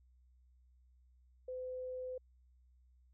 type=tone; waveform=sine; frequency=509 Hz; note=C5; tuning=48 cents flat; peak=-40 dBFS; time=1.48-2.18 s; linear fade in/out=5 ms; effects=added 62 Hz sine -64 dBFS peak until 3.13 s